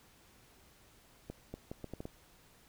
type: accelerating click train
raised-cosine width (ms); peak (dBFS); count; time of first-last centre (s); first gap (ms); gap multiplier
2; -28; 7; 1.3-2.054; 240; 0.73
effects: pink hiss -63 dBFS RMS until 2.68 s